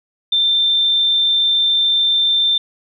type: tone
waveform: sine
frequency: 3573 Hz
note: A7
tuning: 26 cents sharp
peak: -12 dBFS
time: 0.32-2.58 s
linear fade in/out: 5 ms
effects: none